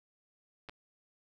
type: clicks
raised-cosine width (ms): 0.3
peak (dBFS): -29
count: 2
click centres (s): 0.688 / 0.695
effects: none